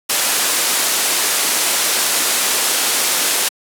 white low-pass noise, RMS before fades -17 dBFS, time 0.09-3.49 s, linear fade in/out 10 ms, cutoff 12000 Hz, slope 24 dB/octave, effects high-pass 300 Hz 12 dB/octave

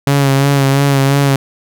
sawtooth tone with vibrato, 138.59 Hz, C#3, in tune, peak -5 dBFS, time 0.07-1.36 s, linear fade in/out 2 ms, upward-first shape sine, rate 2.9 Hz, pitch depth 34 cents each way, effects none

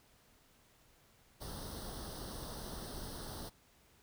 pink noise with comb filter, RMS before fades -45 dBFS, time 1.4-3.5 s, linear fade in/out 20 ms, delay 0.21 ms, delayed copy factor +0.9, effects pink hiss -67 dBFS RMS until 4.02 s

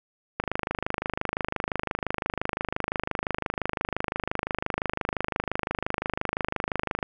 click train, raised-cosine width 0.5 ms, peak -11 dBFS, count 172, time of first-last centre 0.4-7.028 s, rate 25.8 Hz, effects none

